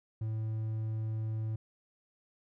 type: tone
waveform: triangle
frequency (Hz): 110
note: A2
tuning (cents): 0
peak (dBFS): -30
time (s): 0.21-1.56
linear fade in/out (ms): 5
effects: none